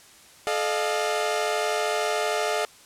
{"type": "tone cluster", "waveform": "sawtooth", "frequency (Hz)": [431.6, 608, 701], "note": ["A4", "D#5", "F5"], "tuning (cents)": [-33, -40, 6], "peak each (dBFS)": -24, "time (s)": [0.47, 2.65], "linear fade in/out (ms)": 0, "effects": ["white hiss -51 dBFS RMS until 2.85 s", "low-pass 10000 Hz 12 dB/octave"]}